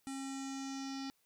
square tone with low-pass filter sweep, 270 Hz, C#4, 45 cents flat, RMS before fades -42 dBFS, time 0.07-1.1 s, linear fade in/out 0 ms, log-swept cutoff 8900 to 4900 Hz, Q 4, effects white hiss -75 dBFS RMS until 1.25 s

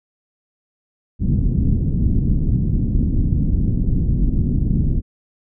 pink low-pass noise, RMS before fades -17 dBFS, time 1.19-5.02 s, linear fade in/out 50 ms, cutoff 250 Hz, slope 24 dB/octave, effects none

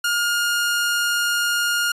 sawtooth tone, 1419 Hz, F6, 27 cents sharp, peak -15 dBFS, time 0.04-1.92 s, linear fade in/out 5 ms, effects resampled to 32000 Hz

